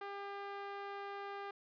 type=tone with band-pass filter; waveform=sawtooth; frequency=400.3 Hz; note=G4; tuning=36 cents sharp; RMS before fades=-45 dBFS; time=0.01-1.51 s; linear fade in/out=5 ms; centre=1100 Hz; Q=0.88; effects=resampled to 11025 Hz